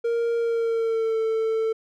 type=tone with pitch glide; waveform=triangle; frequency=466.2 to 445.1 Hz; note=A#4 to A4; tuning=0 to +20 cents; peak=-19 dBFS; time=0.04-1.73 s; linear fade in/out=10 ms; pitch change=-80 cents; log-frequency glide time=0.37-1.19 s; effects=none